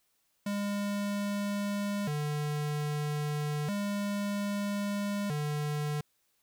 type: tone with vibrato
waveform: square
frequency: 173.7 Hz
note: F3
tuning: 9 cents flat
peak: -31 dBFS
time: 0.46-6.01 s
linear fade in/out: 5 ms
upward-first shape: square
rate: 0.31 Hz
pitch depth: 270 cents each way
effects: white hiss -74 dBFS RMS until 6.42 s